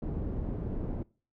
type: low-pass noise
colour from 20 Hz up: pink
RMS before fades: -34 dBFS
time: 0.02-1.03 s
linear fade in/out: 5 ms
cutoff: 350 Hz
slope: 12 dB/octave
effects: noise-tail reverb RT60 0.4 s tail -23 dB re dry